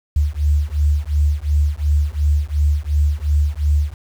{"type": "beating tone pair", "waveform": "sine", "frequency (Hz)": [72.4, 75.2], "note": ["D2", "D2"], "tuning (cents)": [-24, 42], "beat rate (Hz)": 2.8, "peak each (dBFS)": -17, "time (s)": [0.16, 3.94], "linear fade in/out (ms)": 5, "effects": ["7-bit"]}